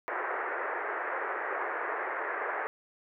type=band-pass noise; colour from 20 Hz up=white; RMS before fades=-34 dBFS; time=0.08-2.67 s; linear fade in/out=0 ms; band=360 to 1900 Hz; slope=48 dB/octave; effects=none